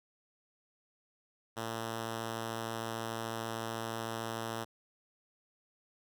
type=tone; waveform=5% pulse; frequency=113.5 Hz; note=A#2; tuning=46 cents flat; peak=-25 dBFS; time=1.56-4.65 s; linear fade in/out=20 ms; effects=none